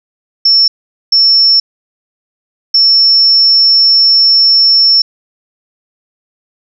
sine tone bursts at uneven times, 5400 Hz, E8, 41 cents sharp, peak -4 dBFS, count 3, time 0.45-0.68 / 1.12-1.6 / 2.74-5.02 s, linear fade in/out 5 ms, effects none

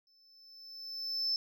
triangle tone with exponential growth, 5274 Hz, E8, in tune, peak -25 dBFS, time 0.07-1.36 s, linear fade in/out 1 ms, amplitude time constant 280 ms, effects tanh soft clip ceiling -26 dBFS

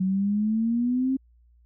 sine exponential sweep, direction up, 185 to 268.6 Hz, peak -21 dBFS, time 0-1.17 s, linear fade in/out 10 ms, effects added 59 Hz sine -55 dBFS peak until 1.65 s

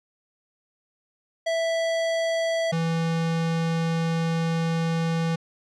square tone pair in turn, 659.3 / 164.82 Hz, E5 / E3, 0 / 0 cents, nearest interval 2 octaves, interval 2400 cents, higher first, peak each -23 dBFS, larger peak neither, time 1.46-2.72 / 2.72-5.36 s, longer second, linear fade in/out 10 ms, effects low-pass 6000 Hz 12 dB/octave

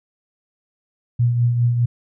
sine tone with tremolo, 120 Hz, B2, 49 cents flat, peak -12 dBFS, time 1.19-1.86 s, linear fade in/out 10 ms, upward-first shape triangle, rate 4.9 Hz, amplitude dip 50%, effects none

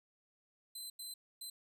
20% pulse tone bursts at uneven times, 4061 Hz, B7, 48 cents sharp, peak -38 dBFS, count 3, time 0.75-0.9 / 0.99-1.14 / 1.41-1.5 s, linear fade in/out 5 ms, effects none

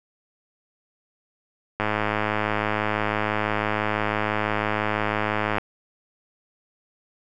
click train, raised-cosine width 0.5 ms, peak -8 dBFS, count 402, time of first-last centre 1.8-5.583 s, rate 106 Hz, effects none

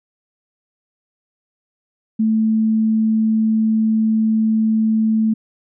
sine tone, 220 Hz, A3, in tune, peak -13 dBFS, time 2.19-5.34 s, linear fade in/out 10 ms, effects none

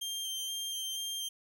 sawtooth tone with vibrato, 3169 Hz, G7, 18 cents sharp, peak -32 dBFS, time 0.01-1.29 s, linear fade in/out 10 ms, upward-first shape square, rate 2.1 Hz, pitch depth 11 cents each way, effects none

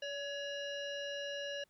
harmonic tone with a mistuned harmonic, 570 Hz, C#5, 48 cents sharp, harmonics 1 / 3 / 5 / 7 / 9 / 10, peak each -41 / -45 / -44 / -53 / -60 / -56 dBFS, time 0.02-1.64 s, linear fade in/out 5 ms, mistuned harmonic 3, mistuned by -33 cents, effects pink hiss -75 dBFS RMS until 1.69 s

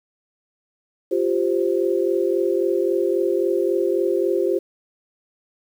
sine chord, F suspended second, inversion none, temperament just, 349.2 / 392.9 / 523.8 Hz, F4 / G4 / C5, 0 / +4 / +2 cents, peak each -21 / -21 / -24 dBFS, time 1.11-4.59 s, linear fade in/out 10 ms, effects 8-bit

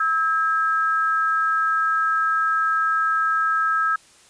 sine tone pair together, 1300 / 1620.2 Hz, E6 / G#6, -24 / -43 cents, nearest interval major third, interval 381 cents, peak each -19 / -23 dBFS, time 0-3.96 s, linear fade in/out 5 ms, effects white hiss -52 dBFS RMS until 4.29 s + resampled to 22050 Hz

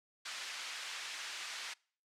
pink band-pass noise, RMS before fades -44 dBFS, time 0.25-1.74 s, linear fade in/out 10 ms, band 1700 to 5900 Hz, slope 12 dB/octave, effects noise-tail reverb RT60 0.5 s tail -26 dB re dry + low-pass 11000 Hz 12 dB/octave

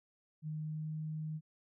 sine tone with pitch glide, 154.4 to 155.56 Hz, D#3 to D#3, -13 to 0 cents, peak -37 dBFS, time 0.42-1.41 s, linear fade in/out 50 ms, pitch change +13 cents, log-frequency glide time 0.61-0.94 s, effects none

